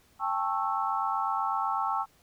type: chord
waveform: sine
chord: A dominant seventh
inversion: third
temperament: just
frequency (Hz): 792 / 880 / 1100 / 1320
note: G5 / A5 / C#6 / E6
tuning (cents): +18 / 0 / -14 / +2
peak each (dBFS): -32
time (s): 0.19-2.06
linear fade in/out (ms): 50
effects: pink hiss -63 dBFS RMS until 2.22 s